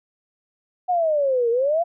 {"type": "exponential two-way sweep", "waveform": "sine", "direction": "down then up", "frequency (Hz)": [740, 455.6, 706], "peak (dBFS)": -17, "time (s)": [0.88, 1.84], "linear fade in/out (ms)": 20, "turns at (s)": 1.5, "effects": []}